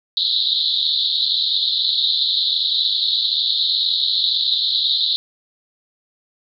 pink band-pass noise, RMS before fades -19 dBFS, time 0.17-5.16 s, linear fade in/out 0 ms, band 3600 to 4200 Hz, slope 96 dB/octave, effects none

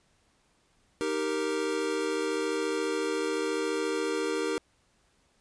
square chord, Eb major, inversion none, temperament equal, 311.1 / 392 / 466.2 Hz, Eb4 / G4 / Bb4, 0 / 0 / 0 cents, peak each -34 / -33 / -32 dBFS, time 1.01-4.58 s, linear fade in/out 0 ms, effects pink hiss -68 dBFS RMS until 5.4 s + resampled to 22050 Hz

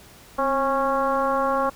sine tone with frequency modulation, 820 Hz, G#5, 22 cents flat, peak -19 dBFS, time 0.38-1.7 s, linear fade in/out 10 ms, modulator 279 Hz, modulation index 1.7, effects pink hiss -48 dBFS RMS until 1.75 s

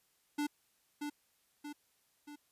square tone with echo, 293.7 Hz, D4, in tune, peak -33 dBFS, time 0.38-0.47 s, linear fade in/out 10 ms, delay 630 ms, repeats 3, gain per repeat -5 dB, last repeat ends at 2.36 s, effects white hiss -74 dBFS RMS until 2.51 s + resampled to 32000 Hz

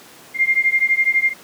sine beating tone pair, 2106 / 2118 Hz, C7 / C7, +11 / +21 cents, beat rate 12 Hz, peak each -17 dBFS, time 0.34-1.34 s, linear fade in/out 50 ms, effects pink hiss -43 dBFS RMS until 1.43 s + high-pass 200 Hz 12 dB/octave

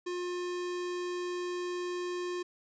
square tone, 356.2 Hz, F4, 34 cents sharp, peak -34 dBFS, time 0.06-2.43 s, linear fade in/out 10 ms, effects resampled to 16000 Hz

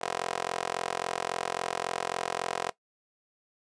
15% pulse tone with high-pass filter, 43.65 Hz, F1, in tune, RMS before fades -33 dBFS, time 0.01-2.71 s, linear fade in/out 10 ms, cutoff 630 Hz, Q 1.7, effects noise-tail reverb RT60 0.1 s tail -18 dB re dry + resampled to 22050 Hz

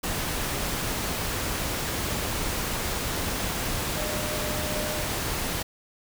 sine tone in noise, 606 Hz, D#5, 46 cents flat, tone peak -34 dBFS, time 3.96-5.03 s, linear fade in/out 10 ms, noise pink, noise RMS -29 dBFS, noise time 0.03-5.63 s, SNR -8 dB, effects none

